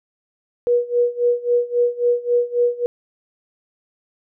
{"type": "tone with tremolo", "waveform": "sine", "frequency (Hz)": 482.9, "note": "B4", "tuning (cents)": -39, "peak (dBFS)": -12, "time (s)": [0.67, 2.86], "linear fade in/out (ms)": 0, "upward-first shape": "sine", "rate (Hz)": 3.7, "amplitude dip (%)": 90, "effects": []}